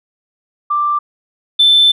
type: tone pair in turn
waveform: sine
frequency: 1179 / 3533 Hz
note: D6 / A7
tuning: +6 / +6 cents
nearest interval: octave + perfect fifth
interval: 1900 cents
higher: second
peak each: -12 / -5 dBFS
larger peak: second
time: 0.7-0.99 / 1.59-1.92 s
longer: second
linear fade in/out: 10 ms
effects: tanh soft clip ceiling -2 dBFS